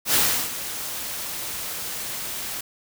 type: noise with ADSR envelope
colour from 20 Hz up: white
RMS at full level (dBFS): -18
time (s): 0.05-2.61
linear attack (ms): 92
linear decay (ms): 350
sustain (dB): -13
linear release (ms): 5
effects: none